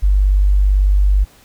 sine tone, 49 Hz, G1, in tune, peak -9 dBFS, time 0.02-1.25 s, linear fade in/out 20 ms, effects pink hiss -48 dBFS RMS until 1.44 s

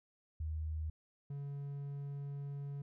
sine / triangle tone pair in turn, 78.3 / 141.34 Hz, D#2 / C#3, +11 / +34 cents, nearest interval minor seventh, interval 1023 cents, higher second, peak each -36 / -38 dBFS, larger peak first, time 0.4-0.9 / 1.3-2.82 s, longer second, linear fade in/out 5 ms, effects none

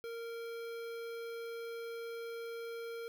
square tone with notch filter, 463 Hz, A#4, 12 cents flat, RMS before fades -43 dBFS, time 0.04-3.08 s, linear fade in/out 0 ms, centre 7700 Hz, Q 0.94, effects none

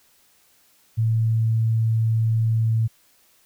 sine tone, 112.4 Hz, A2, 37 cents sharp, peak -17 dBFS, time 0.97-2.88 s, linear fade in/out 20 ms, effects white hiss -59 dBFS RMS until 3.45 s

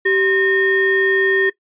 triangle ring-modulated tone, 723 Hz, F#5, 40 cents flat, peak -8 dBFS, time 0.05-1.5 s, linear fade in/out 10 ms, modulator 1110 Hz, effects noise-tail reverb RT60 0.1 s tail -18 dB re dry + resampled to 8000 Hz

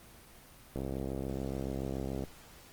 click train, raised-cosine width 2 ms, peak -23 dBFS, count 100, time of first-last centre 0.76-2.238 s, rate 67 Hz, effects pink hiss -55 dBFS RMS until 2.72 s + Opus 24 kbps

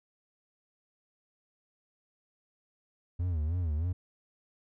triangle tone with vibrato, 82.41 Hz, E2, in tune, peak -26 dBFS, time 3.19-3.93 s, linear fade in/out 10 ms, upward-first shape sine, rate 3.2 Hz, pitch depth 170 cents each way, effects none

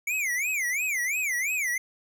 square tone with vibrato, 2217 Hz, C#7, in tune, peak -26 dBFS, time 0.07-1.78 s, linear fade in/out 5 ms, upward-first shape sine, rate 2.9 Hz, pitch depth 250 cents each way, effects none

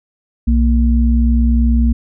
sine tone pair together, 61.53 / 232.3 Hz, B1 / A#3, -6 / -6 cents, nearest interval octave + major seventh, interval 2300 cents, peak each -10 / -15 dBFS, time 0.47-1.93 s, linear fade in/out 10 ms, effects none

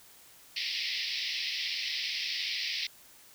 white band-pass noise, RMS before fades -34 dBFS, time 0.56-2.87 s, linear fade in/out 5 ms, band 1900 to 5400 Hz, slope 96 dB/octave, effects white hiss -56 dBFS RMS until 3.34 s

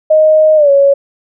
sine tone with pitch glide, 622.3 to 557.6 Hz, D#5 to C#5, 0 to +10 cents, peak -4 dBFS, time 0.1-0.94 s, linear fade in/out 10 ms, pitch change -190 cents, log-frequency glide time 0.56-0.7 s, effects none

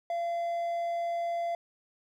triangle tone, 684 Hz, F5, 36 cents flat, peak -27 dBFS, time 0.1-1.55 s, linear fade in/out 2 ms, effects none

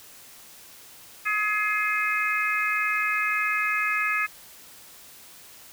harmonic tone, 421.7 Hz, G#4, 26 cents sharp, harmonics 3 / 4 / 5 / 6, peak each -28 / -28 / -28 / -28 dBFS, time 1.25-4.27 s, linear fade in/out 20 ms, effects white hiss -48 dBFS RMS until 5.72 s

